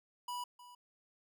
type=tone with echo; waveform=square; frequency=980 Hz; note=B5; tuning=14 cents flat; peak=-39 dBFS; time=0.28-0.44 s; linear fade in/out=5 ms; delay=310 ms; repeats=1; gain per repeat=-15 dB; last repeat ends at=0.75 s; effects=none